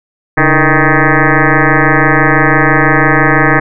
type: tone with frequency modulation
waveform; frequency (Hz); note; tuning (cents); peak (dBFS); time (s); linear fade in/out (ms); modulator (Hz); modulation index
sine; 788; G5; +9; -5; 0.37-3.6; 10; 155; 7.6
effects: none